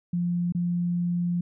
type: tone with dropouts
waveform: sine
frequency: 174.61 Hz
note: F3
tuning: in tune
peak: -23 dBFS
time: 0.13-1.41 s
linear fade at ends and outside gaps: 5 ms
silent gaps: 0.523-0.548 s
effects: none